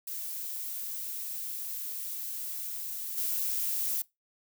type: noise with level steps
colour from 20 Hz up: violet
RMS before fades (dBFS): -37 / -31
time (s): 0.07-4.02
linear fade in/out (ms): 5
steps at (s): 3.17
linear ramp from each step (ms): 10
effects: noise-tail reverb RT60 0.2 s tail -22 dB re dry